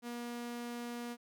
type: tone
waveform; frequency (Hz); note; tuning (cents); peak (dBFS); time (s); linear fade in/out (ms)
sawtooth; 239.1; A#3; +44; -36; 0.02-1.17; 50
effects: none